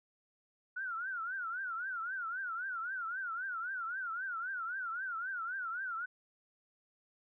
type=tone with vibrato; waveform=sine; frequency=1443 Hz; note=F#6; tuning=44 cents flat; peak=-36 dBFS; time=0.76-6.06 s; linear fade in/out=10 ms; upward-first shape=triangle; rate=3.8 Hz; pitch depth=190 cents each way; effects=none